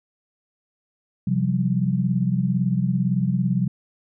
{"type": "chord", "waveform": "sine", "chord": "C suspended fourth", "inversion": "none", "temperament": "equal with one note detuned", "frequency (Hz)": [130.81, 174.61, 192.41], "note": ["C3", "F3", "G3"], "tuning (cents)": [0, 0, -32], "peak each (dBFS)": -23, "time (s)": [1.27, 3.68], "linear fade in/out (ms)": 5, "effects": []}